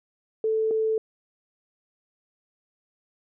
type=tone pair in turn; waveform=sine; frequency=440 / 440 Hz; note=A4 / A4; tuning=0 / 0 cents; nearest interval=unison; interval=0 cents; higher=neither; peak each=-21 dBFS; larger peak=neither; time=0.44-0.71 / 0.71-0.98 s; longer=neither; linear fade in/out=2 ms; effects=none